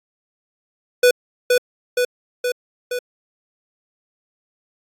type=tone with echo; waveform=square; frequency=493.9 Hz; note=B4; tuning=in tune; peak=-10 dBFS; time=1.03-1.11 s; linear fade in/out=5 ms; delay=470 ms; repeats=4; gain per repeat=-3 dB; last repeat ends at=2.99 s; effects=AAC 64 kbps